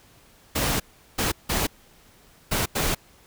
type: noise bursts at uneven times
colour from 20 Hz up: pink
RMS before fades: -24 dBFS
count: 5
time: 0.55-0.8 / 1.18-1.32 / 1.49-1.67 / 2.51-2.66 / 2.75-2.95 s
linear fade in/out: 10 ms
effects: pink hiss -55 dBFS RMS until 3.26 s